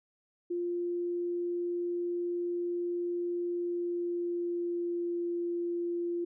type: tone with pitch glide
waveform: sine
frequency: 349.2 to 345.6 Hz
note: F4 to F4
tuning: 0 to -18 cents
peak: -30 dBFS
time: 0.5-6.25 s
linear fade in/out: 10 ms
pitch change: -18 cents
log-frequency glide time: 3.45-5.25 s
effects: none